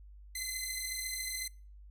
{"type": "beating tone pair", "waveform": "10% pulse", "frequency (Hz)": [2040, 2054], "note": ["C7", "C7"], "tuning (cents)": [-44, -33], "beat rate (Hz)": 14, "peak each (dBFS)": [-31, -29], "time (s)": [0.35, 1.48], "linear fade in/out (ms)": 5, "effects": ["noise-tail reverb RT60 0.4 s tail -25 dB re dry", "added 50 Hz sine -50 dBFS peak until 1.9 s"]}